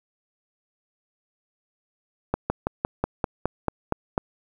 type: slowing click train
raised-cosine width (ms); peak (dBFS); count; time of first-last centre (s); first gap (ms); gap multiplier
1; -8; 10; 2.34-4.179; 160; 1.06
effects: 8-bit